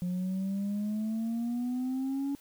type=exponential sweep; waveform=sine; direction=up; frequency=177 to 282.2 Hz; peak=-27 dBFS; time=0.02-2.35 s; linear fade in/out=0 ms; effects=tanh soft clip ceiling -28 dBFS + white hiss -59 dBFS RMS until 2.4 s